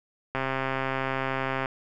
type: click train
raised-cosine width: 0.5 ms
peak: -13 dBFS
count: 175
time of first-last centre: 0.35-1.658 s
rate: 133 Hz
effects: none